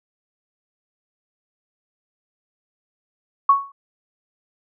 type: tone with exponential decay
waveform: sine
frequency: 1110 Hz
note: C#6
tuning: 2 cents sharp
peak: -7 dBFS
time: 3.49-3.72 s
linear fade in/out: 5 ms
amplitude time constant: 50 ms
effects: none